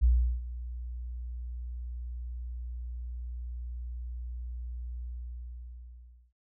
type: tone with ADSR envelope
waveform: sine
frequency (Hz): 60.3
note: B1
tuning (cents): -41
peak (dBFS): -18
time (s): 0.01-6.33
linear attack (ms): 28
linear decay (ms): 370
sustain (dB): -17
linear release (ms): 1300
effects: none